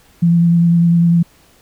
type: tone with vibrato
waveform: sine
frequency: 170 Hz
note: F3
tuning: 46 cents flat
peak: -8 dBFS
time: 0.22-1.23 s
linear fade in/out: 10 ms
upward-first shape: sine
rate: 10 Hz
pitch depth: 16 cents each way
effects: pink hiss -50 dBFS RMS until 1.61 s